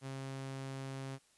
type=tone; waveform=sawtooth; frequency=134.5 Hz; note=C3; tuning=48 cents sharp; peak=-37 dBFS; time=0.01-1.19 s; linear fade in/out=50 ms; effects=white hiss -69 dBFS RMS until 1.37 s + resampled to 24000 Hz